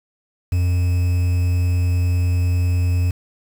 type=tone with quantisation; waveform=triangle; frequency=89 Hz; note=F2; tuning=33 cents sharp; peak=-13 dBFS; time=0.52-3.11 s; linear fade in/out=5 ms; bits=6; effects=none